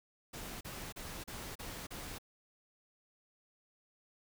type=noise bursts; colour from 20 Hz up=pink; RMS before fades=-45 dBFS; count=6; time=0.33-2.185 s; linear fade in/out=10 ms; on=280 ms; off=35 ms; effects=none